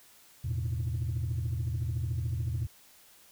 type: chord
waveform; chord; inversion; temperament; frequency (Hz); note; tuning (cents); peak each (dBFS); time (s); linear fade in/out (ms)
sine; E suspended fourth; none; just; 82.41 / 109.88 / 123.61; E2 / A2 / B2; 0 / -2 / +2; -32; 0.44-2.67; 10
effects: tanh soft clip ceiling -25 dBFS + white hiss -58 dBFS RMS until 3.31 s